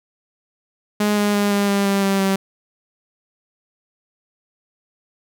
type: tone with pitch steps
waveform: sawtooth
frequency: 208.3 / 206.1 / 204 / 201.9 / 199.81 / 197.75 / 195.7 / 193.68 Hz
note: G#3 / G#3 / G#3 / G#3 / G3 / G3 / G3 / G3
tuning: +5 / -13 / -31 / -49 / +33 / +15 / -3 / -21 cents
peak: -12 dBFS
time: 1-2.36 s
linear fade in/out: 5 ms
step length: 170 ms
effects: none

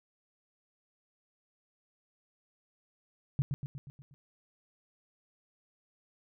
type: tone with echo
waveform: sine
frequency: 138.59 Hz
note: C#3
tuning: in tune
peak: -24 dBFS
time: 3.39-3.42 s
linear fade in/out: 0 ms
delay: 120 ms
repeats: 6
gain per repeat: -5 dB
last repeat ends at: 4.14 s
effects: none

